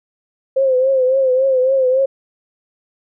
sine tone with vibrato, 523.3 Hz, C5, in tune, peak -11 dBFS, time 0.56-2.06 s, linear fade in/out 10 ms, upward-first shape triangle, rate 3.6 Hz, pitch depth 74 cents each way, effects none

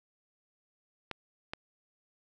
clicks, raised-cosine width 0.3 ms, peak -20 dBFS, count 2, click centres 1.113 / 1.535 s, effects none

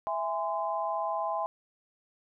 sine chord, E augmented, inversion none, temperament just, 659.3 / 824.1 / 1030.1 Hz, E5 / G#5 / B#5, 0 / -14 / -27 cents, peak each -33 dBFS, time 0.07-1.46 s, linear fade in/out 0 ms, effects none

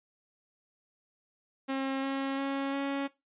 sawtooth tone with pitch steps, 268.9 / 271.7 / 274.6 / 277.4 Hz, C4 / C#4 / C#4 / C#4, +47 / -35 / -16 / +1 cents, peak -26 dBFS, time 1.68-3.08 s, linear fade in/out 20 ms, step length 350 ms, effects noise-tail reverb RT60 0.2 s tail -17 dB re dry + resampled to 8000 Hz

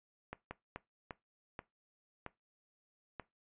slowing click train, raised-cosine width 0.5 ms, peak -27 dBFS, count 7, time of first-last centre 0.33-3.197 s, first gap 180 ms, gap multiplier 1.39, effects noise-tail reverb RT60 0.2 s tail -19 dB re dry + resampled to 8000 Hz

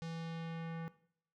square tone with low-pass filter sweep, 164.81 Hz, E3, in tune, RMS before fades -43 dBFS, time 0.02-0.88 s, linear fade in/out 0 ms, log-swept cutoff 5600 to 1800 Hz, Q 1.3, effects noise-tail reverb RT60 0.6 s tail -17 dB re dry

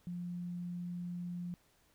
sine tone, 175.8 Hz, F3, 12 cents sharp, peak -38 dBFS, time 0.07-1.54 s, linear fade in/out 0 ms, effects pink hiss -70 dBFS RMS until 1.94 s

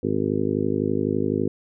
harmonic tone, 51.91 Hz, G#1, in tune, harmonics 2 / 3 / 4 / 5 / 6 / 7 / 8 / 9, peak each -31 / -31 / -29 / -26 / -32 / -27 / -28 / -31 dBFS, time 0.03-1.48 s, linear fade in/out 5 ms, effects none

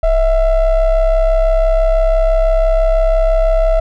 triangle ring-modulated tone, 341 Hz, F4, 41 cents flat, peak -4 dBFS, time 0.03-3.8 s, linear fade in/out 5 ms, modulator 308 Hz, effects none

